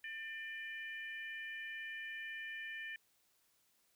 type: harmonic tone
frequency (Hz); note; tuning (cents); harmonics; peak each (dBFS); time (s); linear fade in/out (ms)
597; D5; +28; 3 / 4 / 5; -44 / -49 / -54; 0.04-2.96; 2
effects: white hiss -75 dBFS RMS until 3.95 s